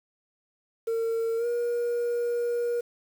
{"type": "tone with pitch glide", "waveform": "sine", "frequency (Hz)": [455.7, 476.7], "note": ["A#4", "A#4"], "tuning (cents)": [-39, 39], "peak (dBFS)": -22, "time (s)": [0.87, 2.81], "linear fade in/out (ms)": 10, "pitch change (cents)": 78, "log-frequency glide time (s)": [1.37, 1.46], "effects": ["tanh soft clip ceiling -24 dBFS", "8-bit"]}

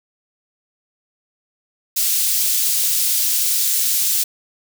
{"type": "high-pass noise", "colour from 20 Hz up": "white", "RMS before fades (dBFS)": -18, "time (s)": [1.96, 4.24], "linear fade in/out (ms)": 10, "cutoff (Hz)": 4200, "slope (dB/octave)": 12, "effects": []}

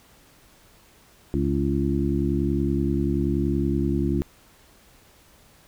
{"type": "harmonic tone with a mistuned harmonic", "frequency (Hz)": 70.5, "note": "C#2", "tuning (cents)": 30, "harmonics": [1, 2, 3, 4, 5], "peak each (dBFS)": [-27, -27, -27, -27, -27], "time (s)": [1.34, 4.22], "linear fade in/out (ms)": 0, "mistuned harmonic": 5, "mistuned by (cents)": -47, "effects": ["pink hiss -55 dBFS RMS until 5.67 s"]}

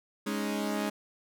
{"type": "chord", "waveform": "sawtooth", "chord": "Ab suspended fourth", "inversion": "none", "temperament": "equal", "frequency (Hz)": [207.7, 277.2, 311.1], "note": ["Ab3", "Db4", "Eb4"], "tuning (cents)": [0, 0, 0], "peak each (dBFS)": [-28, -32, -33], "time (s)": [0.26, 0.9], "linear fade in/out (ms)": 10, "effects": []}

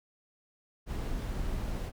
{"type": "noise", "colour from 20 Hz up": "brown", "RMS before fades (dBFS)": -34, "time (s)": [0.86, 1.92], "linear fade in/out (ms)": 50, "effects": []}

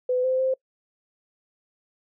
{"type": "tone with pitch steps", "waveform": "sine", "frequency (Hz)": [503, 517, 523], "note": ["B4", "C5", "C5"], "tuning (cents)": [32, -21, -1], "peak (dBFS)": -20, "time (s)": [0.09, 0.54], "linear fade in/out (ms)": 5, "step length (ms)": 150, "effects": ["noise-tail reverb RT60 0.1 s tail -25 dB re dry"]}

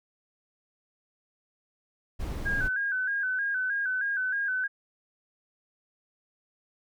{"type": "noise", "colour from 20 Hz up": "brown", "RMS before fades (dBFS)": -32, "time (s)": [2.19, 2.69], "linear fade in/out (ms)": 20}
{"type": "tone with vibrato", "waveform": "sine", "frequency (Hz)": 1568, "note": "G6", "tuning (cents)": 0, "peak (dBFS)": -26, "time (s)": [2.45, 4.68], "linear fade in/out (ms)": 20, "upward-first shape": "square", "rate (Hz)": 3.2, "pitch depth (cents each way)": 63}
{"effects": []}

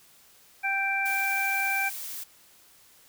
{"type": "harmonic tone", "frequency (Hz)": 784, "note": "G5", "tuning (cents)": 0, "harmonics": [1, 2, 3], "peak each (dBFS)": [-31, -30, -27], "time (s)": [0.63, 1.9], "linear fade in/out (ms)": 20}
{"type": "noise", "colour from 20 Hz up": "blue", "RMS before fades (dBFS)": -37, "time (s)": [1.05, 2.24], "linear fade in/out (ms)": 10}
{"effects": ["white hiss -57 dBFS RMS until 3.08 s"]}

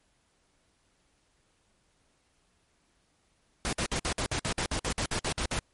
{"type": "noise bursts", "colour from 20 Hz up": "pink", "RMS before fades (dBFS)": -30, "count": 15, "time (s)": [3.65, 5.59], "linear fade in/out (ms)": 0, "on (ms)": 78, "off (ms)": 55, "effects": ["pink hiss -70 dBFS RMS until 5.73 s", "MP3 48 kbps"]}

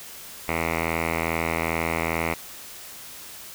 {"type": "tone with low-pass filter", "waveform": "5% pulse", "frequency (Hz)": 82.41, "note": "E2", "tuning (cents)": 0, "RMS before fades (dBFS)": -26, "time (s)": [0.48, 2.34], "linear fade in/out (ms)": 5, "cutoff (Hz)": 2100, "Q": 4.2, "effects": ["white hiss -41 dBFS RMS until 3.54 s"]}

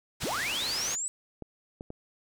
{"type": "low-pass noise", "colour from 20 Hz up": "white", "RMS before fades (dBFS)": -36, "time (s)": [0.2, 0.96], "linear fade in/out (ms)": 20, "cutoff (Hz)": 6700, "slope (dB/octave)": 12}
{"type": "linear sweep", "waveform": "sine", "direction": "up", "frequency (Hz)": [69.3, 8030], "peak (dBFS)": -30, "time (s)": [0.23, 1.08], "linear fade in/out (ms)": 0}
{"type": "clicks", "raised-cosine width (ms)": 2, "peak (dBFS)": -26, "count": 3, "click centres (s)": [1.423, 1.809, 1.904]}
{"effects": []}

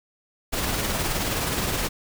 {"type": "noise with tremolo", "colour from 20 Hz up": "pink", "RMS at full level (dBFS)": -24, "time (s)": [0.52, 1.89], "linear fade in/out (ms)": 20, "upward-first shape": "triangle", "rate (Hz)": 19, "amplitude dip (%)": 40, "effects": []}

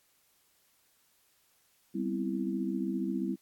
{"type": "chord", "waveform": "sine", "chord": "C major seventh", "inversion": "second", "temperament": "equal", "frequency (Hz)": [196, 246.9, 261.6, 329.6], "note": ["G3", "B3", "C4", "E4"], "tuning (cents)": [0, 0, 0, 0], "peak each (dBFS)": [-34, -38, -36, -35], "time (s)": [1.94, 3.36], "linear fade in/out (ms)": 20, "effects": ["white hiss -69 dBFS RMS until 3.41 s", "AAC 64 kbps"]}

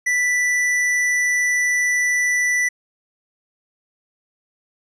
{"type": "tone", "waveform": "square", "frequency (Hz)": 1975.5, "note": "B6", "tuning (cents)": 0, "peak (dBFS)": -17, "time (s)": [0.06, 2.69], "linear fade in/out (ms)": 10, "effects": ["low-pass 9000 Hz 12 dB/octave"]}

